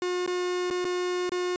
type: tone with dropouts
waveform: 45% pulse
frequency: 359.6 Hz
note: F#4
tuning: 49 cents flat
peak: -26 dBFS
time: 0.02-1.56 s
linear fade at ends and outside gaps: 1 ms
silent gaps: 0.263-0.276 / 0.702-0.709 / 0.845-0.851 / 1.294-1.319 s
effects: resampled to 16000 Hz